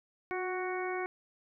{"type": "harmonic tone with a mistuned harmonic", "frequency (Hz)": 370, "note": "F#4", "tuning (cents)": 0, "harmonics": [1, 2, 3, 4, 5, 6], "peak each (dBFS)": [-35, -39, -42, -43, -45, -42], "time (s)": [0.31, 1.06], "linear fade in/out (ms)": 0, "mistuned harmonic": 1, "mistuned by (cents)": -28, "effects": []}